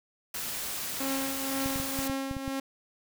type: noise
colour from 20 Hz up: white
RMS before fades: -35 dBFS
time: 0.34-2.08 s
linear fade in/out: 5 ms
type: tone with tremolo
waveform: sawtooth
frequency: 270 Hz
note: C#4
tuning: 45 cents flat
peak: -25 dBFS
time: 1-2.6 s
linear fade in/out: 5 ms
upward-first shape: triangle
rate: 2 Hz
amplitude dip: 60%
type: clicks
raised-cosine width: 5 ms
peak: -24 dBFS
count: 8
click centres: 1.66 / 1.759 / 1.8 / 1.99 / 2.098 / 2.312 / 2.367 / 2.479 s
effects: none